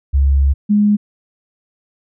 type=tone pair in turn; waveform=sine; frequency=69 / 207.5 Hz; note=C#2 / G#3; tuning=-7 / -1 cents; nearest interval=octave + perfect fifth; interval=1906 cents; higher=second; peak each=-9 dBFS; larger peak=neither; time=0.13-0.54 / 0.69-0.97 s; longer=first; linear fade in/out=20 ms; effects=none